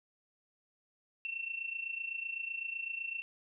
sine tone with amplitude modulation, 2700 Hz, E7, 41 cents sharp, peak -33 dBFS, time 1.25-3.22 s, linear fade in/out 0 ms, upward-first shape sine, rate 27.9 Hz, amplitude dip 75%, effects none

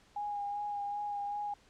sine tone with vibrato, 819 Hz, G#5, 24 cents flat, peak -34 dBFS, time 0.16-1.54 s, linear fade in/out 5 ms, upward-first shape sine, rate 2.6 Hz, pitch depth 19 cents each way, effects pink hiss -64 dBFS RMS until 1.69 s + low-pass 7000 Hz 12 dB/octave

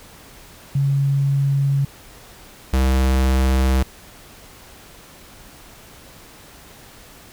sine / square tone pair in turn, 138.9 / 65.4 Hz, C#3 / C2, +4 / 0 cents, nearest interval octave + minor second, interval 1304 cents, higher first, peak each -15 dBFS, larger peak neither, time 0.75-1.85 / 2.73-3.83 s, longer neither, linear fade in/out 5 ms, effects pink hiss -44 dBFS RMS until 7.32 s

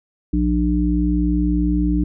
harmonic tone, 59.9 Hz, A#1, 48 cents sharp, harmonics 1 / 3 / 5, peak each -19 / -21 / -19 dBFS, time 0.33-2.04 s, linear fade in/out 5 ms, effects none

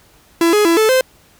45% pulse tone with pitch steps, 335.2 / 418.8 / 334.5 / 436.6 / 518 Hz, E4 / G#4 / E4 / A4 / C5, +29 / +15 / +25 / -13 / -17 cents, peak -10 dBFS, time 0.41-1.01 s, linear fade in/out 2 ms, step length 120 ms, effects pink hiss -50 dBFS RMS until 1.39 s

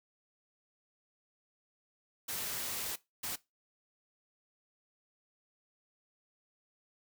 white noise bursts at uneven times, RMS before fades -38 dBFS, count 2, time 2.28-2.96 / 3.23-3.36 s, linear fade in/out 10 ms, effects noise-tail reverb RT60 0.2 s tail -19 dB re dry

